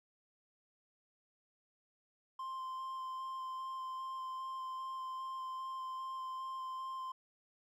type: tone with vibrato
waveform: triangle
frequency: 1046.5 Hz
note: C6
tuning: in tune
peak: -38 dBFS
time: 2.39-7.12 s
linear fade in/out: 5 ms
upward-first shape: square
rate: 2.5 Hz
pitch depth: 8 cents each way
effects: none